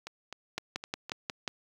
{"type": "two click trains", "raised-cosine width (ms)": 0.2, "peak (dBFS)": [-15, -23], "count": [6, 5], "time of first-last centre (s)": [[0.58, 1.478], [0.07, 1.096]], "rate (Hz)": [5.57, 3.9], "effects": ["high-pass 80 Hz 12 dB/octave", "8-bit"]}